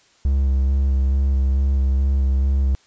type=tone with vibrato; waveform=triangle; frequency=67.4 Hz; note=C#2; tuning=48 cents flat; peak=-13 dBFS; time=0.25-2.75 s; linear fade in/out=0 ms; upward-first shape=square; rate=2.3 Hz; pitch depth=19 cents each way; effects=white hiss -56 dBFS RMS until 2.86 s + resampled to 16000 Hz